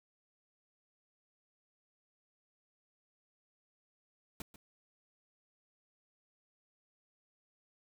pink noise with echo, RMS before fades -43 dBFS, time 4.4-4.42 s, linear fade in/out 2 ms, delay 140 ms, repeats 1, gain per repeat -13 dB, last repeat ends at 4.56 s, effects none

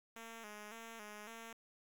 5% pulse tone with vibrato, 218.5 Hz, A3, 12 cents flat, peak -38 dBFS, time 0.16-1.53 s, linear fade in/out 2 ms, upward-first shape square, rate 1.8 Hz, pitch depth 73 cents each way, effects 11-bit

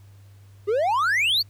triangle exponential sweep, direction up, 387.6 to 4699 Hz, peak -17 dBFS, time 0.67-1.43 s, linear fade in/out 20 ms, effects added 99 Hz sine -46 dBFS peak until 1.49 s + pink hiss -61 dBFS RMS until 1.49 s

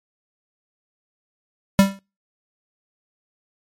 square tone with exponential decay, 196 Hz, G3, in tune, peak -7 dBFS, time 1.79-1.99 s, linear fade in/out 0 ms, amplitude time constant 43 ms, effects noise-tail reverb RT60 0.3 s tail -25 dB re dry + MP3 64 kbps

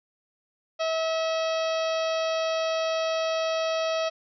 harmonic tone with a mistuned harmonic, 646 Hz, E5, 35 cents flat, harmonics 1 / 2 / 3 / 4 / 5 / 6 / 7 / 8 / 9, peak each -25 / -33 / -40 / -37 / -38 / -41 / -42 / -44 / -44 dBFS, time 0.79-4.1 s, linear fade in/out 20 ms, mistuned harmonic 9, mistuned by -31 cents, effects none

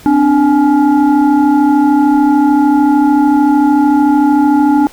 sine tone with frequency modulation, 293.7 Hz, D4, in tune, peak -6 dBFS, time 0.06-4.87 s, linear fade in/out 0 ms, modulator 554 Hz, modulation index 0.88, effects pink hiss -38 dBFS RMS until 4.92 s

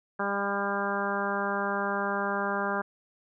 harmonic tone, 200 Hz, G3, 35 cents sharp, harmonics 1 / 2 / 3 / 4 / 5 / 6 / 7 / 8, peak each -35 / -35 / -35 / -35 / -35 / -35 / -35 / -35 dBFS, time 0.19-2.82 s, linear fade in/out 10 ms, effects none

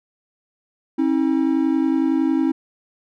triangle tone pair together, 269.2 / 320.1 Hz, C4 / D#4, +49 / +49 cents, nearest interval minor third, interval 300 cents, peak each -17 dBFS, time 0.98-2.52 s, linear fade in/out 10 ms, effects none

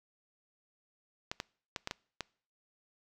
clicks, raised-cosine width 0.2 ms, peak -18 dBFS, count 6, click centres 1.315 / 1.401 / 1.762 / 1.874 / 1.911 / 2.207 s, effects noise-tail reverb RT60 0.5 s tail -25 dB re dry

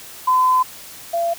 sine tone pair in turn, 1019 / 680.1 Hz, C6 / F5, -46 / -46 cents, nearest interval perfect fifth, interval 700 cents, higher first, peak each -12 / -17 dBFS, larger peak first, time 0.27-0.63 / 1.13-1.34 s, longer first, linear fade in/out 10 ms, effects white hiss -38 dBFS RMS until 1.38 s

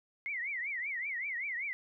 sine tone with vibrato, 2093 Hz, C7, in tune, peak -34 dBFS, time 0.26-1.73 s, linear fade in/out 0 ms, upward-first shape triangle, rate 5.2 Hz, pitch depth 230 cents each way, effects none

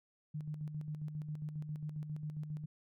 sine tone with tremolo, 151.7 Hz, D#3, 44 cents flat, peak -37 dBFS, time 0.34-2.66 s, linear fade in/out 10 ms, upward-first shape square, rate 7.4 Hz, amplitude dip 50%, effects none

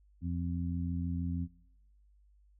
harmonic tone, 86.3 Hz, F2, 20 cents flat, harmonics 1 / 2 / 3, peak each -34 / -37 / -39 dBFS, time 0.21-1.48 s, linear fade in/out 50 ms, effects noise-tail reverb RT60 0.9 s tail -24 dB re dry + added 50 Hz sine -61 dBFS peak until 2.59 s

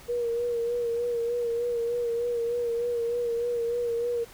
sine tone with vibrato, 473.6 Hz, A#4, 27 cents sharp, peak -25 dBFS, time 0.08-4.25 s, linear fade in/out 20 ms, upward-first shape sine, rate 3.3 Hz, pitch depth 35 cents each way, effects pink hiss -50 dBFS RMS until 4.33 s

